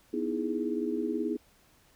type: chord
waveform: sine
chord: E major seventh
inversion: second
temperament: equal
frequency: 246.9 / 311.1 / 329.6 / 415.3 Hz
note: B3 / D#4 / E4 / G#4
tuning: 0 / 0 / 0 / 0 cents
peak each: -34 dBFS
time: 0.13-1.37 s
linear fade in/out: 10 ms
effects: pink hiss -63 dBFS RMS until 1.95 s